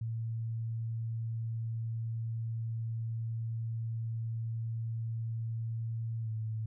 sine tone with pitch glide, 113.7 to 110.27 Hz, A#2 to A2, -43 to +4 cents, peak -33 dBFS, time 0.01-6.66 s, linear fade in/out 5 ms, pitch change -53 cents, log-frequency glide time 6.22-6.29 s, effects none

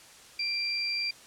sine tone pair together, 2367 / 4734 Hz, D7 / D8, +13 / +13 cents, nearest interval octave, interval 1200 cents, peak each -32 / -30 dBFS, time 0.39-1.11 s, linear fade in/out 5 ms, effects white hiss -52 dBFS RMS until 1.26 s + low-pass 9000 Hz 12 dB/octave

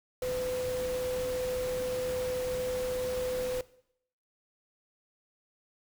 sine tone in noise, 505 Hz, B4, 39 cents sharp, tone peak -30 dBFS, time 0.22-3.61 s, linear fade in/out 2 ms, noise pink, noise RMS -41 dBFS, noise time 0.22-3.61 s, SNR +8 dB, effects noise-tail reverb RT60 0.7 s tail -19 dB re dry

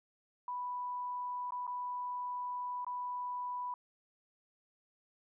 sine tone with dropouts, 987.8 Hz, B5, in tune, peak -36 dBFS, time 0.48-3.74 s, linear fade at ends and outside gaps 2 ms, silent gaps 1.507-1.521 / 1.668-1.676 / 2.847-2.866 s, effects none

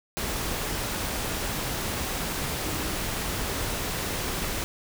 sine tone in noise, 311.1 Hz, D#4, in tune, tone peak -39 dBFS, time 2.65-2.98 s, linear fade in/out 0 ms, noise pink, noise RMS -30 dBFS, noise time 0.17-4.64 s, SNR -12 dB, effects none

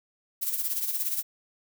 violet noise with tremolo, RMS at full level -27 dBFS, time 0.41-1.23 s, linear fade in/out 20 ms, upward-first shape sine, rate 17 Hz, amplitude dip 60%, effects none

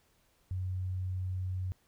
sine tone, 92.5 Hz, F#2, in tune, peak -32 dBFS, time 0.51-1.72 s, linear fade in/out 0 ms, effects pink hiss -70 dBFS RMS until 1.87 s

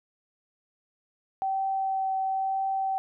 sine tone with vibrato, 770 Hz, G5, 31 cents flat, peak -25 dBFS, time 1.42-2.98 s, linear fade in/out 0 ms, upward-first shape triangle, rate 1 Hz, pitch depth 10 cents each way, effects none

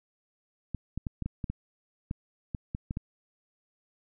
clicks, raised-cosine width 5 ms, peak -20 dBFS, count 12, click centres 0.747 / 0.976 / 1.068 / 1.223 / 1.26 / 1.442 / 1.5 / 2.111 / 2.548 / 2.749 / 2.909 / 2.971 s, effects none

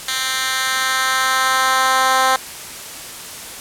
10% pulse tone with high-pass filter sweep, 261.6 Hz, C4, in tune, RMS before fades -17 dBFS, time 0.08-2.36 s, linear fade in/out 2 ms, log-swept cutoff 2500 to 780 Hz, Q 1.2, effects white hiss -32 dBFS RMS until 3.6 s + low-pass 12000 Hz 12 dB/octave

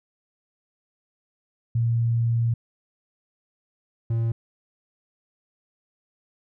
sine / triangle tone pair in turn, 116.54 / 114.8 Hz, A#2 / A#2, 0 / -26 cents, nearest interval unison, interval 26 cents, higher first, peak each -19 dBFS, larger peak neither, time 1.75-2.54 / 4.1-4.32 s, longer first, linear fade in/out 5 ms, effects none

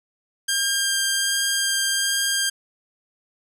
10% pulse tone with vibrato, 1600 Hz, G6, 35 cents sharp, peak -11 dBFS, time 0.48-2.5 s, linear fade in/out 10 ms, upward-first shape sine, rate 1.3 Hz, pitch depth 8 cents each way, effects none

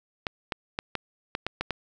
clicks, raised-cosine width 0.3 ms, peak -12 dBFS, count 8, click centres 0.268 / 0.522 / 0.789 / 0.953 / 1.351 / 1.466 / 1.61 / 1.707 s, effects none

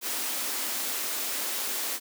white high-pass noise, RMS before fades -31 dBFS, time 0.01-2 s, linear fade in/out 50 ms, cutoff 220 Hz, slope 96 dB/octave, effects none

